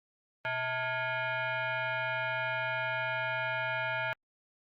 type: tone with frequency modulation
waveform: sine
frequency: 123.47 Hz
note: B2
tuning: in tune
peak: -30 dBFS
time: 0.45-4.13 s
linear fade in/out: 0 ms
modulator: 770 Hz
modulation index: 2.8
effects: Opus 48 kbps